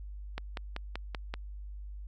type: click train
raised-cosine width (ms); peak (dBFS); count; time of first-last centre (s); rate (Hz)
0.3; -20; 6; 0.38-1.34; 5.21
effects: added 50 Hz sine -40 dBFS peak until 2.07 s